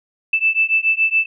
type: beating tone pair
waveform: sine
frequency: 2637 / 2644.1 Hz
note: E7 / E7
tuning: 0 / +5 cents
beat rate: 7.1 Hz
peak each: -17 dBFS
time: 0.33-1.26 s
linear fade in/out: 5 ms
effects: none